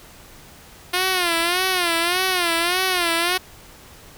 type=tone with vibrato; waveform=5% pulse; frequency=353.8 Hz; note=F4; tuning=23 cents sharp; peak=-7 dBFS; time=0.93-3.38 s; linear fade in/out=10 ms; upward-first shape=sine; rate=1.7 Hz; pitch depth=110 cents each way; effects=pink hiss -45 dBFS RMS until 4.17 s